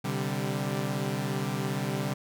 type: chord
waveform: sawtooth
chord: C suspended second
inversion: none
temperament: equal with one note detuned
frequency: 129.53 / 146.83 / 196 Hz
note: C3 / D3 / G3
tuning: -17 / 0 / 0 cents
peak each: -29 dBFS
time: 0.04-2.14 s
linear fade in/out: 10 ms
effects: none